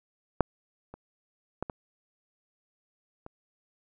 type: clicks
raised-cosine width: 1 ms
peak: -6 / -29 / -17 / -21 / -28 dBFS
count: 5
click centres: 0.407 / 0.94 / 1.626 / 1.698 / 3.264 s
effects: none